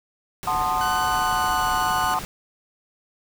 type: noise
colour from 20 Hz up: pink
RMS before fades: -34 dBFS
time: 0.43-2.25 s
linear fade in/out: 0 ms
type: chord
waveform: sine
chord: F# diminished seventh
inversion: none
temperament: equal with one note detuned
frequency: 740 / 880 / 1046.5 / 1229.5 Hz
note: F#5 / A5 / C6 / Eb6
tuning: 0 / 0 / 0 / -21 cents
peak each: -26 dBFS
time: 0.47-2.19 s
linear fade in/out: 2 ms
type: tone with pitch glide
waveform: sawtooth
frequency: 1500 to 1478.5 Hz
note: F#6 to F#6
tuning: +23 to -2 cents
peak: -24 dBFS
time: 0.81-2.14 s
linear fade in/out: 0 ms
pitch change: -25 cents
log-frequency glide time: 1-1.68 s
type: clicks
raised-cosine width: 5 ms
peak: -27 dBFS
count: 11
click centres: 1.149 / 1.219 / 1.329 / 1.362 / 1.503 / 1.746 / 1.826 / 1.909 / 1.982 / 2.042 / 2.238 s
effects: none